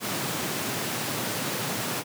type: high-pass noise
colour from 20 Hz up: pink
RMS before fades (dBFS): -30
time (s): 0-2.04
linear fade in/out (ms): 50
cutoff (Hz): 110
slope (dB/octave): 48
effects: none